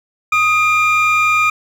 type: tone pair together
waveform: triangle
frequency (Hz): 1248.4 / 2395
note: D#6 / D7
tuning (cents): +5 / +33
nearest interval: major seventh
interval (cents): 1128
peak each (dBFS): -11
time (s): 0.32-1.5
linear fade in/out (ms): 5
effects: tanh soft clip ceiling -5 dBFS